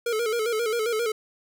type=tone with vibrato; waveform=square; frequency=452.8 Hz; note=A4; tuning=50 cents sharp; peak=-24 dBFS; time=0.06-1.12 s; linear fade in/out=5 ms; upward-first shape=square; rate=7.5 Hz; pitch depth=77 cents each way; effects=none